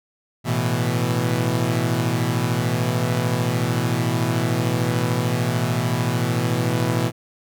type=chord; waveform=sawtooth; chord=A suspended second; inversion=none; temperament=equal; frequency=110 / 123.47 / 164.81 Hz; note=A2 / B2 / E3; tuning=0 / 0 / 0 cents; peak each=-21 / -18 / -21 dBFS; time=0.44-7.12 s; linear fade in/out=50 ms; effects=none

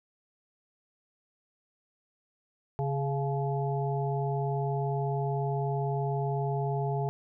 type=harmonic tone with a mistuned harmonic; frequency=138.59 Hz; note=C#3; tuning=in tune; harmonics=1 / 3 / 5 / 6; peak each=-29 / -34 / -36 / -37 dBFS; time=2.79-7.09 s; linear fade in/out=0 ms; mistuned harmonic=6; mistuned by=+52 cents; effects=none

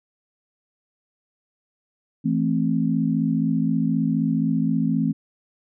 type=chord; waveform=sine; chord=A minor; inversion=second; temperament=just; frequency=165 / 220 / 264 Hz; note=E3 / A3 / C4; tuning=+2 / 0 / +16 cents; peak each=-23 dBFS; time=2.24-5.13 s; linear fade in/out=20 ms; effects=none

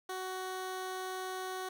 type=tone; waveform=15% pulse; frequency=373.2 Hz; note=F#4; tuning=15 cents sharp; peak=-31 dBFS; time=0.09-1.69 s; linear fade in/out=5 ms; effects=none

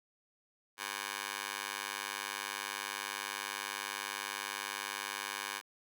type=tone with high-pass filter; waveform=15% pulse; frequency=100 Hz; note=G2; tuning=35 cents sharp; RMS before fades=-40 dBFS; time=0.77-5.62 s; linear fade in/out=50 ms; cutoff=1300 Hz; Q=0.91; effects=none

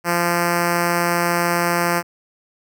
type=tone with notch filter; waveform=5% pulse; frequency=172.8 Hz; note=F3; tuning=18 cents flat; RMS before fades=-19 dBFS; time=0.04-2.03 s; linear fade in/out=50 ms; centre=3700 Hz; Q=1.3; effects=none

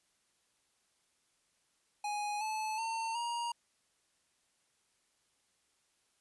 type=tone with pitch steps; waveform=square; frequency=830.6 / 866.9 / 904.7 / 944.2 Hz; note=G#5 / A5 / A5 / A#5; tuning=0 / -26 / +48 / +22 cents; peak=-35 dBFS; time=2.04-3.52 s; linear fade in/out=5 ms; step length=370 ms; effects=white hiss -75 dBFS RMS until 6.2 s + resampled to 24000 Hz

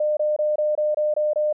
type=tone bursts; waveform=sine; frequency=604 Hz; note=D5; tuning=48 cents sharp; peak=-18 dBFS; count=8; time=0-1.528 s; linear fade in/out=5 ms; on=170 ms; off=24 ms; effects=none

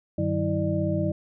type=tone cluster; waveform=sine; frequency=96.4 / 152.8 / 189 / 324.3 / 598 Hz; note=G2 / D#3 / F#3 / E4 / D5; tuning=-28 / -31 / +37 / -28 / +31 cents; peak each=-29 dBFS; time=0.18-1.12 s; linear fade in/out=5 ms; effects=none

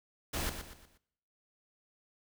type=noise with echo; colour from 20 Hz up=pink; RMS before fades=-35 dBFS; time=0.33-0.5 s; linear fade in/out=10 ms; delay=120 ms; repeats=4; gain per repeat=-8 dB; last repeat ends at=0.98 s; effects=noise-tail reverb RT60 0.8 s tail -21 dB re dry

